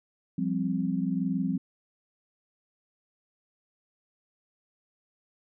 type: chord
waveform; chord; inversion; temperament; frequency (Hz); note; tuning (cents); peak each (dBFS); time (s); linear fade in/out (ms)
sine; F suspended second; none; equal; 174.61 / 196 / 261.6; F3 / G3 / C4; 0 / 0 / 0; -30; 0.38-1.58; 5
effects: none